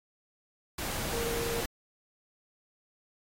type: tone in noise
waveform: sine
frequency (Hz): 466.2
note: A#4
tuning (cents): 0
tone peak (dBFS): -33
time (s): 1.13-1.61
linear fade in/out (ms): 5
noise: pink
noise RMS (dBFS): -35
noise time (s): 0.78-1.66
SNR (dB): -1
effects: AAC 48 kbps